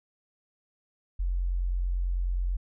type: tone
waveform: sine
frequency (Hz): 44.6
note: F1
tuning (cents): +37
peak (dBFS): -25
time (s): 1.19-2.57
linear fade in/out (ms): 10
effects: none